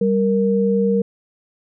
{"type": "tone pair together", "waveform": "sine", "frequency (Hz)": [196.01, 466.2], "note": ["G3", "A#4"], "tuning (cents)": [0, 0], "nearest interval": "octave + minor third", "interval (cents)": 1500, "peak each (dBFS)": -17, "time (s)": [0.01, 1.02], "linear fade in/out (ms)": 5, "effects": []}